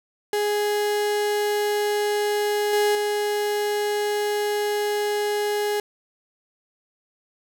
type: tone with level steps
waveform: 35% pulse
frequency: 415.4 Hz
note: G#4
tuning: in tune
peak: -19 / -16 / -20 dBFS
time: 0.33-5.8 s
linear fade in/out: 2 ms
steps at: 2.73 / 2.95 s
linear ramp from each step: 2 ms
effects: none